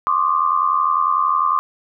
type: tone cluster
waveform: sine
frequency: 1054 / 1143 / 1214 Hz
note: C6 / D6 / D#6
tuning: +12 / -47 / -43 cents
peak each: -19 dBFS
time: 0.07-1.59 s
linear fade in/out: 0 ms
effects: none

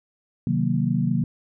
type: chord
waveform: sine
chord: C half-diminished seventh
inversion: none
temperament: equal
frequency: 130.81 / 155.56 / 185 / 233.1 Hz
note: C3 / Eb3 / Gb3 / Bb3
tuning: 0 / 0 / 0 / 0 cents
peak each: -25 dBFS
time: 0.47-1.24 s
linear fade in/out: 2 ms
effects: none

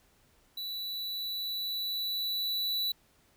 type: tone with level ramp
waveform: square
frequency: 3952 Hz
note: B7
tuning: in tune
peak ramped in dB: -36 to -29 dBFS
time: 0.57-2.92 s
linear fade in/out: 5 ms
effects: pink hiss -66 dBFS RMS until 3.36 s

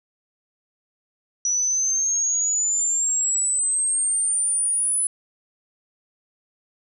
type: exponential sweep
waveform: sine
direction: up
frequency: 5860 to 10080 Hz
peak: -19 dBFS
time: 1.45-5.07 s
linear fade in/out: 2 ms
effects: none

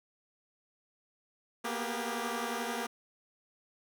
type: tone cluster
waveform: 10% pulse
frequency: 233.2 / 244.5 / 389.1 / 405.3 Hz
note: A#3 / B3 / G4 / G#4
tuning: +1 / -17 / -13 / -42 cents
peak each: -28 / -32 / -33 / -33 dBFS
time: 1.64-2.87 s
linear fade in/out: 10 ms
effects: none

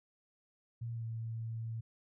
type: tone with pitch glide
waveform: sine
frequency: 116.54 to 113.42 Hz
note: A#2 to A#2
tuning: 0 to -47 cents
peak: -37 dBFS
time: 0.81-1.81 s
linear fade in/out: 10 ms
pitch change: -47 cents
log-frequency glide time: 0.92-1.05 s
effects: none

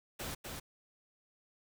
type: noise with echo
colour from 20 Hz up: pink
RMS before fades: -41 dBFS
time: 0.19-0.35 s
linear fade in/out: 10 ms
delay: 250 ms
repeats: 1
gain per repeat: -3 dB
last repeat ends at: 0.6 s
effects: none

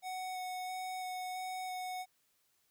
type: tone with vibrato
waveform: square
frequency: 740 Hz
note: F#5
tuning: in tune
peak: -39 dBFS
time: 0.02-2.06 s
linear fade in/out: 50 ms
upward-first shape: square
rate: 1.5 Hz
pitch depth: 8 cents each way
effects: white hiss -75 dBFS RMS until 2.7 s

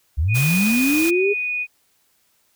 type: linear sweep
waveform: sine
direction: up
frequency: 65.41 to 415.3 Hz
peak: -16 dBFS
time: 0.17-1.34 s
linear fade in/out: 20 ms
type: tone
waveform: sine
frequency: 2474 Hz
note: D#7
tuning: 10 cents flat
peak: -21 dBFS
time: 0.28-1.67 s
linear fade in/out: 50 ms
type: noise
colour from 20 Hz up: white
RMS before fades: -27 dBFS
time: 0.34-1.11 s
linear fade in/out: 20 ms
effects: white hiss -63 dBFS RMS until 2.55 s

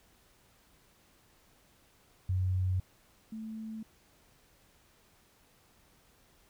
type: tone pair in turn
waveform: sine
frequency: 92.6 / 220.2 Hz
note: F#2 / A3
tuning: +2 / +2 cents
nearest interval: octave + minor third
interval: 1500 cents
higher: second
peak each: -27 / -38 dBFS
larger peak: first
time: 2.29-2.8 / 3.32-3.83 s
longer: neither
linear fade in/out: 5 ms
effects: pink hiss -65 dBFS RMS until 6.49 s

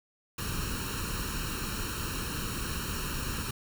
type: noise with comb filter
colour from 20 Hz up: pink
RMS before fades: -34 dBFS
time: 0.38-3.51 s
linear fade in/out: 5 ms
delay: 0.72 ms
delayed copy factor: +0.8
effects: none

